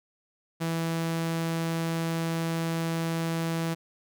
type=tone; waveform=sawtooth; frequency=164.81 Hz; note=E3; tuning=in tune; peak=-23 dBFS; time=0.6-3.75 s; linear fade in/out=20 ms; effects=none